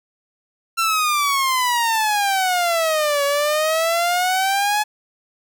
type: exponential two-way sweep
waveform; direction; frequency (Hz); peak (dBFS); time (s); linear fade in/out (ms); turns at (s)
sawtooth; down then up; 1362 to 562 to 852; -13; 0.77-4.84; 20; 3.24
effects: none